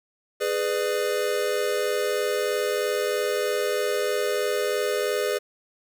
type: chord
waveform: square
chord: G# diminished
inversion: none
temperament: just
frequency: 415.3 / 498.4 / 598 Hz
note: G#4 / B4 / D5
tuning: 0 / +16 / +31 cents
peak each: -27 / -28 / -30 dBFS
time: 0.4-5.39 s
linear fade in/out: 20 ms
effects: none